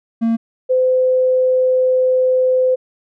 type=tone pair in turn; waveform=triangle / sine; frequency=228.1 / 512.1 Hz; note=A#3 / C5; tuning=-37 / -37 cents; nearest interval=octave + major second; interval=1400 cents; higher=second; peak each=-11 dBFS; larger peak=neither; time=0.21-0.37 / 0.69-2.76 s; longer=second; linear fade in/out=20 ms; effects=none